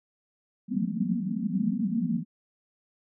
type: band-pass noise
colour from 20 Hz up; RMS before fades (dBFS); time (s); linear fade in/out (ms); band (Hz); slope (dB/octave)
pink; -28; 0.68-2.25; 50; 170 to 250; 96
effects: none